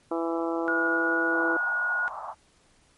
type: harmonic tone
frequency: 166.3 Hz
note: E3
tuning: 16 cents sharp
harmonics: 2 / 3 / 4 / 5 / 6 / 7 / 8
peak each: -28 / -32 / -34 / -36 / -38 / -39 / -40 dBFS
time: 0.11-1.57 s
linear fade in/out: 5 ms
type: tone with pitch glide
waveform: sine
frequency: 1439 to 1448.2 Hz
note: F#6 to F#6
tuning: -49 to -38 cents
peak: -24 dBFS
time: 0.68-2.08 s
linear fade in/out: 0 ms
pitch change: +11 cents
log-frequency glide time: 0.92-1.21 s
type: band-pass noise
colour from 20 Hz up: pink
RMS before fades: -37 dBFS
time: 1.3-2.35 s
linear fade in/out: 50 ms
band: 690 to 1200 Hz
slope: 48 dB/octave
effects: pink hiss -62 dBFS RMS until 2.97 s + MP3 48 kbps